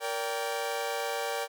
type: chord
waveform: sawtooth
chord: G minor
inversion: first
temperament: equal with one note detuned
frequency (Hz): 466.2 / 574.9 / 784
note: Bb4 / D5 / G5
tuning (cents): 0 / -37 / 0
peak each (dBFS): -31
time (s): 0-1.48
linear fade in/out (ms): 50
effects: none